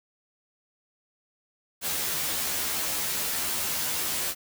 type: noise with comb filter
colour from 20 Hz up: white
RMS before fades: -29 dBFS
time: 1.81-4.35 s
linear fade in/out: 50 ms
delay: 13 ms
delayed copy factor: +0.95
effects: none